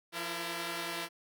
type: tone cluster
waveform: 5% pulse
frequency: 172.7 / 335 / 459.9 Hz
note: F3 / E4 / A#4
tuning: -19 / +28 / -23 cents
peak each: -31 / -26 / -31 dBFS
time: 0.12-1.09 s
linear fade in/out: 50 ms
effects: none

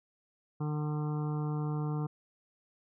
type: harmonic tone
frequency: 150.4 Hz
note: D3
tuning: 42 cents sharp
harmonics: 1 / 2 / 3 / 5 / 6 / 7 / 8 / 9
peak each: -31 / -40 / -43 / -47 / -50 / -50 / -50 / -55 dBFS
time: 0.6-2.07 s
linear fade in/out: 10 ms
effects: none

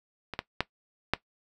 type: clicks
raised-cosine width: 0.3 ms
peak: -19 / -13 / -9 / -7 dBFS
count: 4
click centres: 0.337 / 0.391 / 0.606 / 1.136 s
effects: noise-tail reverb RT60 0.1 s tail -17 dB re dry

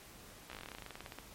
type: slowing click train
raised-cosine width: 0.3 ms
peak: -29 dBFS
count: 21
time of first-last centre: 0.5-1.186 s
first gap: 15 ms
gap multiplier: 1.08
effects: pink hiss -55 dBFS RMS until 1.34 s + MP3 64 kbps

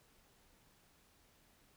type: silence
effects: pink hiss -69 dBFS RMS until 1.76 s

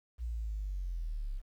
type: linear sweep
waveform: sine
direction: down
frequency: 60.2 to 31.86 Hz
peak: -33 dBFS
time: 0.18-1.42 s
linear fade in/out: 50 ms
effects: tanh soft clip ceiling -29 dBFS + 11-bit

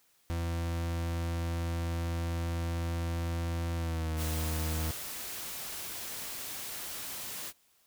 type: tone with pitch glide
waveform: 40% pulse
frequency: 84.3 to 79.11 Hz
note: E2 to D#2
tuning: +39 to +29 cents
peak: -30 dBFS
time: 0.3-4.91 s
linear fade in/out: 0 ms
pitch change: -110 cents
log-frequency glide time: 3.76-4.16 s
type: noise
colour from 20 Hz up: white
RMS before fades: -40 dBFS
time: 4.16-7.53 s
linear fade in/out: 50 ms
effects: white hiss -68 dBFS RMS until 7.86 s

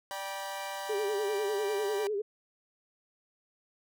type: chord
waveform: sawtooth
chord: G major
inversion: second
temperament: equal with one note detuned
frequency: 587.3 / 784 / 967.4 Hz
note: D5 / G5 / B5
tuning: 0 / 0 / -36 cents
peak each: -37 / -36 / -37 dBFS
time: 0.11-2.07 s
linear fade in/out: 0 ms
type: tone with vibrato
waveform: sine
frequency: 413.4 Hz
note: G#4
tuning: 8 cents flat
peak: -29 dBFS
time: 0.89-2.22 s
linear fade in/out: 10 ms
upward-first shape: sine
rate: 10 Hz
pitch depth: 85 cents each way
effects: none

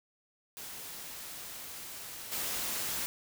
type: noise with level steps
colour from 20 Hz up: white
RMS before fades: -44 / -35 dBFS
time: 0.57-3.06 s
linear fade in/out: 0 ms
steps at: 2.31 s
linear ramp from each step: 20 ms
effects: none

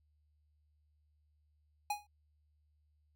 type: tone with exponential decay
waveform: square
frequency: 828 Hz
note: G#5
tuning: 5 cents flat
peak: -31 dBFS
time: 1.9-2.07 s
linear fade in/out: 5 ms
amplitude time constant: 35 ms
effects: added 75 Hz sine -70 dBFS peak until 3.15 s

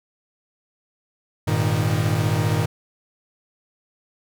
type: chord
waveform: 45% pulse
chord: Ab suspended second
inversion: none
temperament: equal with one note detuned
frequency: 101.45 / 116.54 / 155.56 Hz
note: Ab2 / Bb2 / Eb3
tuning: -40 / 0 / 0 cents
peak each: -23 dBFS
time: 1.47-2.66 s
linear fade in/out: 10 ms
effects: none

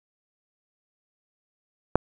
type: click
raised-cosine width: 1 ms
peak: -3 dBFS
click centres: 1.956 s
effects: none

